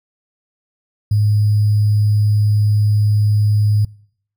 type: tone with sample-and-hold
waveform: sine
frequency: 104.8 Hz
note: G#2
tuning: 16 cents sharp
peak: -11 dBFS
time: 1.11-3.85 s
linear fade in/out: 5 ms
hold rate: 4900 Hz
effects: noise-tail reverb RT60 0.6 s tail -24 dB re dry